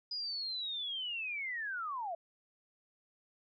sine linear sweep, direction down, 4978 to 640 Hz, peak -36 dBFS, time 0.11-2.15 s, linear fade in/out 5 ms, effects none

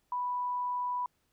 sine tone, 987 Hz, B5, 1 cent flat, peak -30 dBFS, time 0.12-1.06 s, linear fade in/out 2 ms, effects pink hiss -75 dBFS RMS until 1.32 s

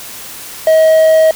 triangle tone, 636 Hz, D#5, 38 cents sharp, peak -3 dBFS, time 0.67-1.31 s, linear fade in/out 2 ms, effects white hiss -29 dBFS RMS until 1.35 s

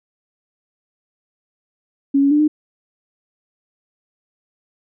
sine tone with pitch steps, 277.4 / 279.7 / 296.6 / 303.6 Hz, C#4 / C#4 / D4 / D#4, +1 / +16 / +17 / -42 cents, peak -11 dBFS, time 2.14-2.48 s, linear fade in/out 10 ms, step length 85 ms, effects none

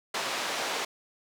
pink band-pass noise, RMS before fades -32 dBFS, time 0.14-0.85 s, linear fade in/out 5 ms, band 540 to 6100 Hz, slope 12 dB/octave, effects none

